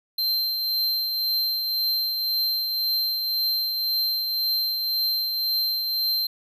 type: tone with tremolo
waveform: square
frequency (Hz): 4134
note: C8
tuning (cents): -22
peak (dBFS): -21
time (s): 0.18-6.27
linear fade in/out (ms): 5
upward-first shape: triangle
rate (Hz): 1.9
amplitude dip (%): 40
effects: none